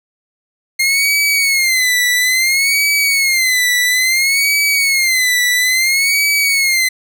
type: tone with vibrato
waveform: sawtooth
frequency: 2120 Hz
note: C7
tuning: 22 cents sharp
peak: -8 dBFS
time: 0.79-6.89 s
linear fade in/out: 10 ms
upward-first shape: sine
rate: 0.59 Hz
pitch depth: 130 cents each way
effects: none